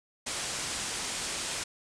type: low-pass noise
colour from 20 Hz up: white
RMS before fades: -35 dBFS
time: 0.26-1.64 s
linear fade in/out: 10 ms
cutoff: 9300 Hz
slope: 48 dB/octave
effects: none